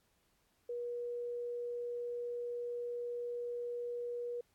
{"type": "tone", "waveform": "sine", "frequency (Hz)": 480.9, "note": "B4", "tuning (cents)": -46, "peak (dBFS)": -37, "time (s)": [0.69, 4.41], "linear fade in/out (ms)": 5, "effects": ["pink hiss -75 dBFS RMS until 4.54 s", "AAC 64 kbps"]}